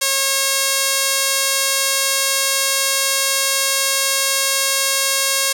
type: tone with band-pass filter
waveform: sawtooth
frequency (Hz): 544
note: C#5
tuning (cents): -33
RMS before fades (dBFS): -18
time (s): 0.01-5.53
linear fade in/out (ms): 10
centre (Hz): 8500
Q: 0.72
effects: none

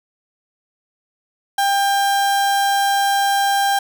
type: tone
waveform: 35% pulse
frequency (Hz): 796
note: G5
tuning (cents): +26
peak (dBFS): -13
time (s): 1.58-3.79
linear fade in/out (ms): 5
effects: none

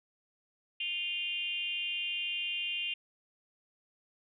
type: tone with frequency modulation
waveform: sine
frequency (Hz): 2794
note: F7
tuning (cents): 0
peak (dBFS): -32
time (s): 0.8-2.94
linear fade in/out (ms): 5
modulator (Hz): 340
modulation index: 0.95
effects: none

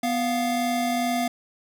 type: tone pair together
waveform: square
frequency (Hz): 246.9 / 698.3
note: B3 / F5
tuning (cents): 0 / 0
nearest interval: octave + tritone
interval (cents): 1800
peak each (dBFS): -26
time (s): 0.03-1.28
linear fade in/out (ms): 5
effects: none

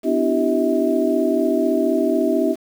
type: tone cluster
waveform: sine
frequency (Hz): 252.8 / 296.8 / 331.1 / 386.7 / 643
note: B3 / D4 / E4 / G4 / E5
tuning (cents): +41 / +18 / +8 / -24 / -43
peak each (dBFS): -22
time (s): 0.03-2.56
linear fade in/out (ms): 50
effects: 7-bit

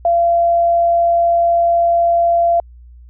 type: tone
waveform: sine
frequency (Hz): 684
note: F5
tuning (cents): -36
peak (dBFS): -10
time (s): 0.05-2.6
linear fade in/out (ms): 2
effects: added 60 Hz sine -37 dBFS peak until 3.09 s

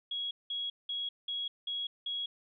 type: tone bursts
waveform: sine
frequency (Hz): 3321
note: G#7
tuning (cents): -1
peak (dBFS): -33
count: 6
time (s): 0.11-2.26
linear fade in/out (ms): 5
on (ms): 200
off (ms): 190
effects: none

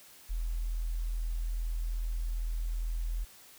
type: tone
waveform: sine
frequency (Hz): 41.2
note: E1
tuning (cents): 0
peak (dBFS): -30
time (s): 0.29-3.25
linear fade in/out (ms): 20
effects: white hiss -55 dBFS RMS until 3.58 s

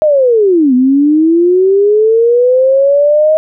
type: linear two-way sweep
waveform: sine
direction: down then up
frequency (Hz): 630 to 246.9 to 630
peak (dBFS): -5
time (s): 0.02-3.37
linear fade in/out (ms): 0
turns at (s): 0.74
effects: none

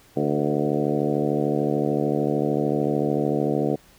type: harmonic tone with a mistuned harmonic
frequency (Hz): 73.42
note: D2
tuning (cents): 0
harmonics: 2 / 3 / 4 / 5 / 6 / 7 / 8 / 9 / 10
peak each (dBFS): -28 / -28 / -26 / -28 / -27 / -31 / -33 / -33 / -34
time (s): 0.16-3.76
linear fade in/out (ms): 10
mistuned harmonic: 7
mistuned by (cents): -24
effects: pink hiss -54 dBFS RMS until 3.98 s

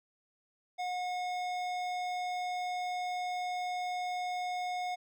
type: tone with hard clipping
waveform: sine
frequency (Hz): 724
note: F#5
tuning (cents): -38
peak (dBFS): -35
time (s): 0.78-4.96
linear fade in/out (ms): 20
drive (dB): 14
effects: none

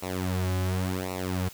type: tone with flanger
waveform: sawtooth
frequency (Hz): 92.5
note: F#2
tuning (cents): 0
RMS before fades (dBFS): -29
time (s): 0.02-1.49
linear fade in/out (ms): 10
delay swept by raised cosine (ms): 0.61 to 4.41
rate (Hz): 0.91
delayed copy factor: -0.9
effects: white hiss -48 dBFS RMS until 1.53 s

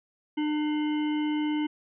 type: harmonic tone with a mistuned harmonic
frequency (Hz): 301.3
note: D4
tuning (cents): +44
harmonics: 1 / 3 / 5 / 7 / 9 / 10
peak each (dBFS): -25 / -38 / -47 / -41 / -52 / -43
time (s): 0.37-1.67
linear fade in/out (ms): 10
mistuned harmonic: 9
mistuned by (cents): +61
effects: none

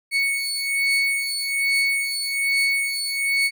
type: beating tone pair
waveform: 35% pulse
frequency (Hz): 2217 / 2218.2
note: C#7 / C#7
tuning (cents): 0 / +1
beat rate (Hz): 1.2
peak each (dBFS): -21 / -22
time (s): 0.11-3.51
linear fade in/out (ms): 50
effects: none

